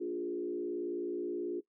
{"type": "tone with frequency modulation", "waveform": "sine", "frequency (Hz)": 352.4, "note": "F4", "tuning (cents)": 16, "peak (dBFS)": -33, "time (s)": [0, 1.61], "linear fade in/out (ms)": 20, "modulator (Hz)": 58.6, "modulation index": 0.98, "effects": ["noise-tail reverb RT60 0.1 s tail -19 dB re dry"]}